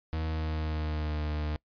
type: tone with pitch glide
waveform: 40% pulse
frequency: 79.4 to 75.68 Hz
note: D#2 to D#2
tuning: +36 to -47 cents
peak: -29 dBFS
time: 0.13-1.56 s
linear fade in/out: 0 ms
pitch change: -83 cents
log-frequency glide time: 0.25-1.22 s
effects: noise-tail reverb RT60 0.1 s tail -24 dB re dry + resampled to 11025 Hz